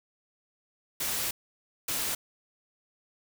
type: noise bursts at uneven times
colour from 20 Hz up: white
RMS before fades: -31 dBFS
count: 2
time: 1-1.31 / 1.88-2.15 s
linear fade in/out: 5 ms
effects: none